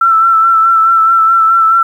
sine tone with vibrato, 1336 Hz, E6, 23 cents sharp, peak -5 dBFS, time 0.01-1.83 s, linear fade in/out 5 ms, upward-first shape sine, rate 4.7 Hz, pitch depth 29 cents each way, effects 7-bit

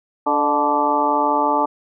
harmonic tone with a mistuned harmonic, 145.6 Hz, D3, 15 cents flat, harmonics 2 / 3 / 4 / 5 / 6 / 7 / 8, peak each -24 / -27 / -24 / -28 / -18 / -27 / -22 dBFS, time 0.26-1.66 s, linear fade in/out 10 ms, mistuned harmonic 4, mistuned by +53 cents, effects none

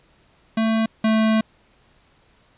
square tone pair in turn, 222.6 / 219.9 Hz, A3 / A3, +20 / -1 cents, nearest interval unison, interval 21 cents, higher first, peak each -18 / -16 dBFS, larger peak second, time 0.57-0.86 / 1.04-1.41 s, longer second, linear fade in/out 5 ms, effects pink hiss -58 dBFS RMS until 2.57 s + resampled to 8000 Hz

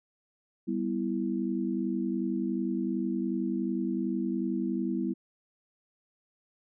sine chord, E minor, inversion first, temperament equal, 196 / 246.9 / 329.6 Hz, G3 / B3 / E4, 0 / 0 / 0 cents, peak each -32 dBFS, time 0.67-5.14 s, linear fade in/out 20 ms, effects none

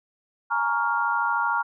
sine chord, Bb minor seventh, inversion third, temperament just, 839.1 / 932.3 / 1118.8 / 1398.5 Hz, Ab5 / Bb5 / Db6 / F6, +18 / 0 / +16 / +2 cents, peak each -31 / -25 / -29 / -25 dBFS, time 0.5-1.63 s, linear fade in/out 20 ms, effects none

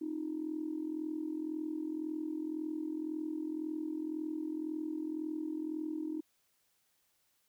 sine tone with amplitude modulation, 311.1 Hz, D#4, in tune, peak -31 dBFS, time 0.01-6.21 s, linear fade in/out 10 ms, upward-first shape sine, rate 41.9 Hz, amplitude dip 80%, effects tanh soft clip ceiling -27 dBFS + white hiss -75 dBFS RMS until 7.48 s

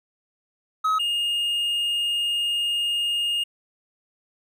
triangle tone pair in turn, 1276 / 2840 Hz, D#6 / F7, +43 / +28 cents, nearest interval octave + major second, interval 1385 cents, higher second, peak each -17 / -20 dBFS, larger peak first, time 0.84-0.99 / 0.99-3.44 s, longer second, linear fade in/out 10 ms, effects none

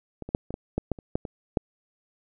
clicks, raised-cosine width 2 ms, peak -22 / -23 / -8 / -21 / -17 / -12 / -12 / -28 / -11 / -21 / -8 dBFS, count 11, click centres 0.223 / 0.29 / 0.349 / 0.506 / 0.541 / 0.78 / 0.917 / 0.988 / 1.155 / 1.252 / 1.572 s, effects none

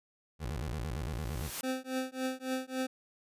25% pulse tone with vibrato, 66.8 Hz, C2, 36 cents sharp, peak -31 dBFS, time 0.39-1.51 s, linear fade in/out 50 ms, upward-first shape square, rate 8.8 Hz, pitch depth 280 cents each way
white noise with exponential growth, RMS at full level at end -36 dBFS, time 0.92-1.61 s, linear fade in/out 2 ms, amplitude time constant 150 ms
25% pulse tone with tremolo, 259.6 Hz, C4, 13 cents flat, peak -26 dBFS, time 1.63-2.87 s, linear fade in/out 10 ms, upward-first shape triangle, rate 3.6 Hz, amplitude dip 100%
effects resampled to 32000 Hz

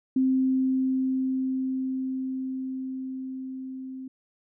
sine tone with level ramp, 261.6 Hz, C4, in tune, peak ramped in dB -19 to -35 dBFS, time 0.16-4.08 s, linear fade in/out 5 ms, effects none

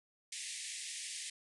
white band-pass noise, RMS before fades -44 dBFS, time 0.32-1.3 s, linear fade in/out 5 ms, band 1800 to 10000 Hz, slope 96 dB/octave, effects none

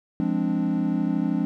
triangle chord, D half-diminished seventh, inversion first, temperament equal, 174.61 / 207.7 / 261.6 / 293.7 Hz, F3 / Ab3 / C4 / D4, 0 / 0 / 0 / 0 cents, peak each -25 dBFS, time 0.2-1.45 s, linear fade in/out 0 ms, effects none

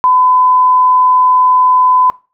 sine tone, 1009 Hz, B5, 37 cents sharp, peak -6 dBFS, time 0.04-2.1 s, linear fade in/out 0 ms, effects noise-tail reverb RT60 0.3 s tail -20 dB re dry

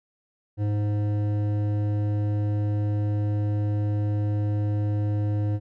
sine tone with hard clipping, 104 Hz, G#2, 3 cents sharp, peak -24 dBFS, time 0.57-5.6 s, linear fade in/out 50 ms, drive 11 dB, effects none

